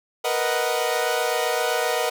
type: chord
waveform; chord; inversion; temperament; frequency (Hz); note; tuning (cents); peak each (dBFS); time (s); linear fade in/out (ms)
sawtooth; B major seventh; third; equal; 466.2 / 493.9 / 622.3 / 740; A#4 / B4 / D#5 / F#5; 0 / 0 / 0 / 0; -23; 0.24-2.1; 10
effects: none